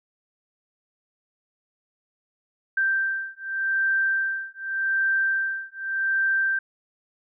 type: beating tone pair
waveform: sine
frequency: 1568 / 1568.85 Hz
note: G6 / G6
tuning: 0 / +1 cents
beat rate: 0.85 Hz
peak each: -25 dBFS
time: 2.77-6.59 s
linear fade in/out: 5 ms
effects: none